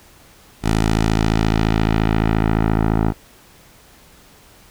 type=tone with low-pass filter sweep; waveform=10% pulse; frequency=54.4 Hz; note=A1; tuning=19 cents flat; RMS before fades=-17 dBFS; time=0.62-3.14 s; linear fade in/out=50 ms; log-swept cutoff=11000 to 1100 Hz; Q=0.84; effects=pink hiss -48 dBFS RMS until 4.7 s